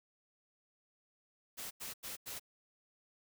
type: noise bursts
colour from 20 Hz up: white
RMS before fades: -44 dBFS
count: 4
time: 1.57-2.397 s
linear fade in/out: 20 ms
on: 140 ms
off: 89 ms
effects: none